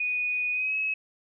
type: tone with pitch glide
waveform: sine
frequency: 2476 to 2568 Hz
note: D#7 to E7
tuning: -9 to -46 cents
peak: -25 dBFS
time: 0-0.94 s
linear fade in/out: 5 ms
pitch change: +63 cents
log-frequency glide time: 0.52-0.75 s
effects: none